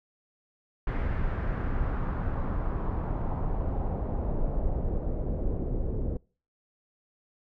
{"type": "noise with low-pass filter sweep", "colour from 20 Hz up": "brown", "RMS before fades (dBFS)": -29, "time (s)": [0.87, 6.17], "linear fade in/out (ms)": 2, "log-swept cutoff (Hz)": [1900, 420], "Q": 1.7, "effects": ["noise-tail reverb RT60 0.4 s tail -25 dB re dry"]}